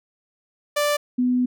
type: tone pair in turn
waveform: sawtooth / sine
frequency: 587.3 / 249.2 Hz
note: D5 / B3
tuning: 0 / +16 cents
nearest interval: octave + minor third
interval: 1484 cents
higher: first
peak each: -15 / -17 dBFS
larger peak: first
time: 0.76-0.97 / 1.18-1.46 s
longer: second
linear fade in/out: 10 ms
effects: none